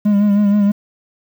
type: tone with vibrato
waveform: triangle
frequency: 204.7 Hz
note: G#3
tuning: 25 cents flat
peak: -8 dBFS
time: 0.05-0.72 s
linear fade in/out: 10 ms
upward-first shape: sine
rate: 6.3 Hz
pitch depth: 39 cents each way
effects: 7-bit